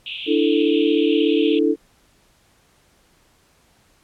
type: band-pass noise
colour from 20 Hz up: white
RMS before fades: -31 dBFS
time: 0.06-1.59 s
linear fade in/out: 2 ms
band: 2500 to 3500 Hz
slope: 96 dB/octave
type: chord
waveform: sine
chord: D suspended second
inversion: none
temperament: just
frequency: 293.7 / 330.4 / 440.5 Hz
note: D4 / E4 / A4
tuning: 0 / +4 / +2 cents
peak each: -19 dBFS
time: 0.26-1.76 s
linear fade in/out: 50 ms
effects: pink hiss -58 dBFS RMS until 4.03 s + low-pass 12000 Hz 12 dB/octave